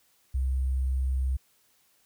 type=tone with sample-and-hold; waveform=sine; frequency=65.41 Hz; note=C2; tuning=in tune; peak=-24 dBFS; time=0.34-1.37 s; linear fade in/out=10 ms; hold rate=8820 Hz; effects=white hiss -66 dBFS RMS until 2.05 s